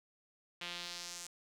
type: tone with band-pass filter sweep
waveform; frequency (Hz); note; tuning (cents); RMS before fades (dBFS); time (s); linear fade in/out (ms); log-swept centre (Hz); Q
sawtooth; 174.61; F3; 0; -45; 0.61-1.27; 5; 3000 to 7400; 1.9
effects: 11-bit